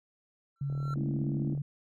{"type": "tone with exponential growth", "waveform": "triangle", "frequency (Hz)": 1349, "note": "E6", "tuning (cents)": 40, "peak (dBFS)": -34, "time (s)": [0.56, 0.94], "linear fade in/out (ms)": 2, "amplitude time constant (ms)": 81}
{"type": "tone with pitch glide", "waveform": "sine", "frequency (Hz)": [140, 143.36], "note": ["C#3", "D3"], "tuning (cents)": [18, -41], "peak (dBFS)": -30, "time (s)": [0.61, 1.62], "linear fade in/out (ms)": 5, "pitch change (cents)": 41, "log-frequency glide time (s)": [0.84, 1.44]}
{"type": "click train", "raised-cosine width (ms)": 2, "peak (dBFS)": -34, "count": 35, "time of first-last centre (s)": [0.7, 1.576], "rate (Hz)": 38.8}
{"type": "chord", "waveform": "sine", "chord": "A major seventh", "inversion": "third", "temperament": "equal with one note detuned", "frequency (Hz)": [207.7, 223.1, 277.2, 329.6], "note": ["G#3", "A3", "C#4", "E4"], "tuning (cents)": [0, 24, 0, 0], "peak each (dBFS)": -38, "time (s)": [0.96, 1.54], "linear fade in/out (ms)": 5}
{"effects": []}